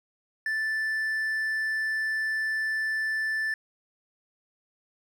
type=tone; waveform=triangle; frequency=1760 Hz; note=A6; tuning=in tune; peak=-24 dBFS; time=0.46-3.54 s; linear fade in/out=2 ms; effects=none